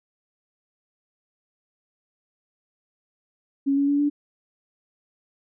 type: tone with pitch steps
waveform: sine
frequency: 276.7 / 281.2 / 285.8 / 290.5 Hz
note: C#4 / C#4 / D4 / D4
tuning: -3 / +25 / -47 / -19 cents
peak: -18 dBFS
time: 3.66-4.1 s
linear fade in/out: 20 ms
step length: 110 ms
effects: none